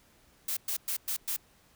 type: noise bursts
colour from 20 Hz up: blue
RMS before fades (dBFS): -32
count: 5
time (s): 0.48-1.365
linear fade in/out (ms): 5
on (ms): 89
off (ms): 110
effects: pink hiss -63 dBFS RMS until 1.75 s